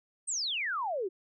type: exponential sweep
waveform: sine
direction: down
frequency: 8720 to 348.8 Hz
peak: -30 dBFS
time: 0.27-1.09 s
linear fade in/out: 20 ms
effects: none